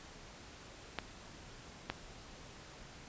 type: clicks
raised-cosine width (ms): 0.3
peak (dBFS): -19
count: 2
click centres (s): 0.987 / 1.9
effects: pink hiss -53 dBFS RMS until 3.08 s + resampled to 16000 Hz